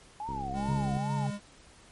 sine tone with vibrato, 821 Hz, G#5, 20 cents flat, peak -34 dBFS, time 0.2-1.27 s, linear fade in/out 2 ms, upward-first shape triangle, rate 2.4 Hz, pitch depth 250 cents each way
click train, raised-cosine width 3 ms, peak -27 dBFS, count 47, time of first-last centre 0.29-0.968 s, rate 67.8 Hz
square tone, 203.6 Hz, G#3, 34 cents flat, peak -35 dBFS, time 0.53-1.4 s, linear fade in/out 50 ms
triangle tone with tremolo, 139.5 Hz, C#3, 11 cents sharp, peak -27 dBFS, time 0.68-1.31 s, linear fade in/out 10 ms, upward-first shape square, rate 2.4 Hz, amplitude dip 30%
effects pink hiss -56 dBFS RMS until 1.91 s + MP3 48 kbps

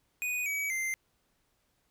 square tone with pitch steps, 2480 / 2274 / 2085 Hz, D#7 / C#7 / C7, -6 / +44 / -7 cents, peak -31 dBFS, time 0.22-0.94 s, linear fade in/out 0 ms, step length 240 ms, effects pink hiss -74 dBFS RMS until 1.9 s

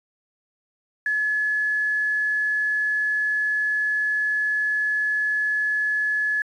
sine tone with quantisation, 1707 Hz, G#6, 47 cents sharp, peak -20 dBFS, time 1.06-6.42 s, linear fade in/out 2 ms, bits 8, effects resampled to 24000 Hz

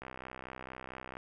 click train, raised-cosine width 0.5 ms, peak -28 dBFS, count 75, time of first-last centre 0.02-1.169 s, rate 64.4 Hz, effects none

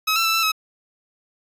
15% pulse tone with pitch steps, 1279 / 1342 / 1323 / 1332 / 1283 Hz, D#6 / E6 / E6 / E6 / E6, +47 / +31 / +6 / +18 / -47 cents, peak -11 dBFS, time 0.07-0.52 s, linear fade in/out 10 ms, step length 90 ms, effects resampled to 32000 Hz

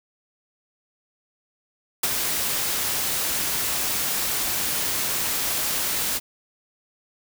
white noise with ADSR envelope, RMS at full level -20 dBFS, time 2.03-6.2 s, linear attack 6 ms, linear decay 33 ms, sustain -5 dB, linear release 35 ms, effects none

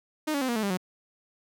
sawtooth tone with pitch steps, 307.9 / 282.3 / 258.9 / 237.4 / 217.7 / 199.65 / 183.08 Hz, D#4 / C#4 / C4 / A#3 / A3 / G3 / F#3, -18 / +32 / -18 / +32 / -18 / +32 / -18 cents, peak -22 dBFS, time 0.27-0.774 s, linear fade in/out 10 ms, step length 72 ms, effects none

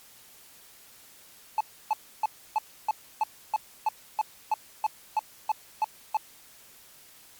triangle tone bursts, 865 Hz, A5, 30 cents flat, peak -19 dBFS, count 15, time 1.58-6.17 s, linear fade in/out 2 ms, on 26 ms, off 300 ms, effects white hiss -53 dBFS RMS until 7.39 s + MP3 96 kbps

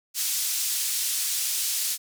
pink band-pass noise, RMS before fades -27 dBFS, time 0.14-1.98 s, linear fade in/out 50 ms, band 5200 to 16000 Hz, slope 12 dB/octave, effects none

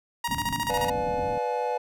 sawtooth tone with tremolo, 945 Hz, A#5, 23 cents sharp, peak -21 dBFS, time 0.24-0.9 s, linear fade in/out 5 ms, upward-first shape square, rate 14 Hz, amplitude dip 70%
white low-pass noise, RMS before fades -36 dBFS, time 0.28-1.38 s, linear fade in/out 0 ms, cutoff 300 Hz, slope 96 dB/octave
triangle chord, B diminished seventh, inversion none, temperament just, 493.9 / 592.7 / 711.2 / 853.4 Hz, B4 / D5 / F5 / Ab5, 0 / +16 / +31 / +47 cents, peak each -27 / -32 / -32 / -27 dBFS, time 0.69-1.78 s, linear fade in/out 10 ms
effects none

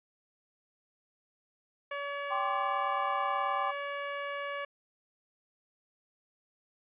15% pulse tone, 568 Hz, C#5, 42 cents sharp, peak -28 dBFS, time 1.91-4.65 s, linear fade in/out 5 ms
sine chord, G suspended fourth, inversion none, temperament equal, 784 / 1046.5 / 1174.7 Hz, G5 / C6 / D6, 0 / 0 / 0 cents, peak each -34 dBFS, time 2.3-3.72 s, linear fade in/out 20 ms
effects resampled to 8000 Hz

